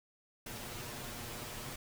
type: noise with comb filter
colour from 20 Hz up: pink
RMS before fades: -44 dBFS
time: 0.46-1.76 s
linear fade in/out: 5 ms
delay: 8.4 ms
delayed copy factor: +0.85
effects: none